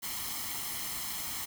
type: noise with comb filter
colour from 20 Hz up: white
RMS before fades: -37 dBFS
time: 0.02-1.46 s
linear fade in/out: 20 ms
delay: 0.96 ms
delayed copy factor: +0.6
effects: none